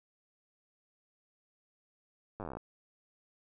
slowing click train, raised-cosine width 1 ms, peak -27 dBFS, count 14, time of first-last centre 2.4-2.57 s, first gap 9 ms, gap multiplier 1.06, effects none

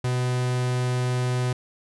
45% pulse tone, 125.2 Hz, B2, 24 cents sharp, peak -22 dBFS, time 0.04-1.53 s, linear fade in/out 5 ms, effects resampled to 24000 Hz

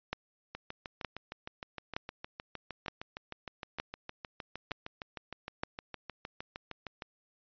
two click trains, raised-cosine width 0.3 ms, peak -17 / -24 dBFS, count 7 / 43, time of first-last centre 0.13-5.635 / 0.55-7.021 s, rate 1.09 / 6.49 Hz, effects resampled to 11025 Hz

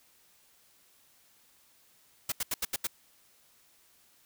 white noise bursts, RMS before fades -31 dBFS, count 6, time 2.29-2.871 s, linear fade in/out 5 ms, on 31 ms, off 79 ms, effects white hiss -64 dBFS RMS until 4.25 s

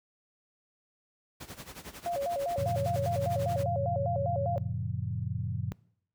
pink noise with tremolo, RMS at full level -42 dBFS, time 1.4-3.64 s, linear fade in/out 10 ms, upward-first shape sine, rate 11 Hz, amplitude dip 80%
sine tone with vibrato, 622.3 Hz, D#5, in tune, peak -29 dBFS, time 2.06-4.58 s, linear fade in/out 0 ms, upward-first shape square, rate 5 Hz, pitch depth 190 cents each way
sine chord, Gb major seventh, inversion none, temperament equal with one note detuned, 92.5 / 114.08 / 138.59 / 174.61 Hz, Gb2 / Bb2 / Db3 / F3, 0 / -37 / 0 / 0 cents, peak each -35 / -34 / -37 / -40 dBFS, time 2.58-5.72 s, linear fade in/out 0 ms
effects noise-tail reverb RT60 0.7 s tail -23 dB re dry + high-pass 60 Hz 12 dB/octave

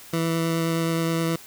20% pulse tone with vibrato, 164.81 Hz, E3, in tune, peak -17 dBFS, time 0.13-1.36 s, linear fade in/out 5 ms, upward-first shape sine, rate 9.5 Hz, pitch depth 9 cents each way, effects white hiss -45 dBFS RMS until 1.46 s

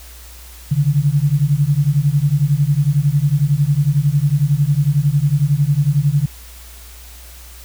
sine beating tone pair, 138.59 / 149.59 Hz, C#3 / D3, 0 / +32 cents, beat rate 11 Hz, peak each -15 dBFS, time 0.71-6.26 s, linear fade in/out 10 ms, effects added 60 Hz sine -37 dBFS peak until 7.64 s + white hiss -41 dBFS RMS until 7.64 s

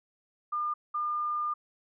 sine tone pair in turn, 1206 / 1206 Hz, D6 / D6, +46 / +46 cents, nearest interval unison, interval 0 cents, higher neither, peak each -28 dBFS, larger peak neither, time 0.52-0.74 / 0.94-1.54 s, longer second, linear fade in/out 10 ms, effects none

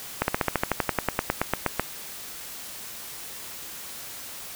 slowing click train, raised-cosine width 0.5 ms, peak -6 dBFS, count 18, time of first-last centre 0.22-1.796 s, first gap 61 ms, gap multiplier 1.05, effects white hiss -39 dBFS RMS until 4.55 s

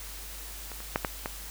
clicks, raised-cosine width 0.5 ms, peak -26 / -28 / -10 / -12 / -16 dBFS, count 5, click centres 0.717 / 0.804 / 0.959 / 1.048 / 1.259 s, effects added 50 Hz sine -43 dBFS peak until 1.5 s + white hiss -43 dBFS RMS until 1.5 s

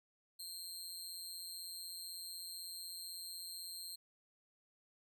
20% pulse tone with amplitude modulation, 4186 Hz, C8, in tune, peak -36 dBFS, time 0.39-3.96 s, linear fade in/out 10 ms, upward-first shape sine, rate 176 Hz, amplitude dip 75%, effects none

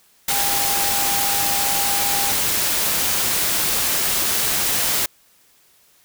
sine tone in noise, 802 Hz, G5, 39 cents sharp, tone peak -26 dBFS, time 0.3-2.32 s, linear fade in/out 5 ms, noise white, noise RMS -20 dBFS, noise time 0.28-5.06 s, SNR -9 dB, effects white hiss -56 dBFS RMS until 6.04 s

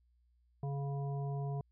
harmonic tone, 140 Hz, C#3, 18 cents sharp, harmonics 1 / 3 / 5 / 7, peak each -35 / -46 / -47 / -53 dBFS, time 0.63-1.61 s, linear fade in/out 2 ms, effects added 60 Hz sine -68 dBFS peak until 1.71 s

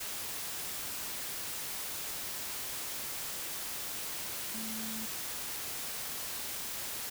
sine tone in noise, 221.1 Hz, A3, 9 cents sharp, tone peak -41 dBFS, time 4.54-5.06 s, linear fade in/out 10 ms, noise white, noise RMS -39 dBFS, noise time 0-7.1 s, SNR -5 dB, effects none

